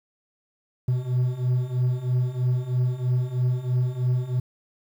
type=beating tone pair; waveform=triangle; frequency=123.47 / 126.57 Hz; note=B2 / B2; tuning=0 / +43 cents; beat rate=3.1 Hz; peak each=-24 / -21 dBFS; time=0.88-4.4 s; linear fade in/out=5 ms; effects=9-bit

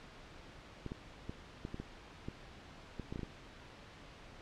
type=clicks; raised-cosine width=3 ms; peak=-28 dBFS; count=12; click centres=0.863 / 0.919 / 1.295 / 1.651 / 1.744 / 1.8 / 2.285 / 2.997 / 3.125 / 3.159 / 3.193 / 3.232 s; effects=pink hiss -54 dBFS RMS until 4.41 s + low-pass 4000 Hz 12 dB/octave

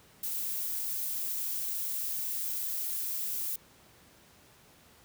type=noise; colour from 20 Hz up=violet; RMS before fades=-34 dBFS; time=0.23-3.56 s; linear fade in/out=5 ms; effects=pink hiss -59 dBFS RMS until 5.04 s + high-pass 60 Hz 12 dB/octave

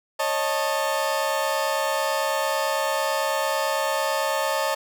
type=tone cluster; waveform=30% pulse; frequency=550 / 619 / 884 Hz; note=C#5 / D#5 / A5; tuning=-14 / -9 / +8 cents; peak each=-24 dBFS; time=0.19-4.75 s; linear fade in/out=10 ms; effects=none

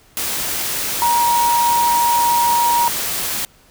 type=tone in noise; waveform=sine; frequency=947 Hz; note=A#5; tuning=27 cents sharp; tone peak=-13 dBFS; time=1.02-2.88 s; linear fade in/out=0 ms; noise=white; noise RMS=-22 dBFS; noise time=0.17-3.45 s; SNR=+6 dB; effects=pink hiss -51 dBFS RMS until 3.7 s

